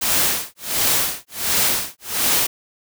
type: noise with tremolo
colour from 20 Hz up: white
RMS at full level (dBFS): -17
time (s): 0.01-2.47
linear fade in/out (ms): 10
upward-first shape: sine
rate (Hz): 1.4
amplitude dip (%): 100
effects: none